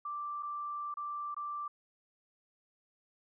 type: tone with dropouts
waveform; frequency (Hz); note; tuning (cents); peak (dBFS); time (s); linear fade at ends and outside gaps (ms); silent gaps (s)
sine; 1174.7; D6; 0; -36; 0.05-1.68; 5; 0.426-0.43 / 0.941-0.97 / 1.345-1.365
effects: none